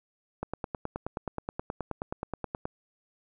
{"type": "click train", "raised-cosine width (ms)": 1, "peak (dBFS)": -18, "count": 22, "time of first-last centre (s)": [0.43, 2.655], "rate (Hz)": 9.44, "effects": []}